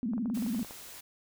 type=tone with vibrato; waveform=sine; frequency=228.5 Hz; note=A#3; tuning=34 cents flat; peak=-29 dBFS; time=0.03-0.63 s; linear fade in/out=0 ms; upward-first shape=square; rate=18 Hz; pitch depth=160 cents each way
type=clicks; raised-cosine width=1 ms; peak=-32 dBFS; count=11; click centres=0.135 / 0.18 / 0.258 / 0.3 / 0.374 / 0.424 / 0.464 / 0.547 / 0.594 / 0.647 / 0.709 s
type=noise; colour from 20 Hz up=white; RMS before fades=-47 dBFS; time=0.34-1.01 s; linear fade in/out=10 ms
effects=none